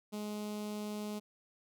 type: tone with notch filter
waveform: sawtooth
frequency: 209.7 Hz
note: G#3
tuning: 17 cents sharp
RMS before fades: -40 dBFS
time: 0.12-1.2 s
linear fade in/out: 20 ms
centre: 1700 Hz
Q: 1.1
effects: none